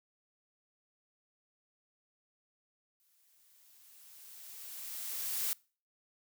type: noise with exponential growth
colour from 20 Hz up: blue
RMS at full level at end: -33 dBFS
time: 3-5.53 s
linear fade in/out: 0 ms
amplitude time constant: 550 ms
effects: noise-tail reverb RT60 0.4 s tail -25 dB re dry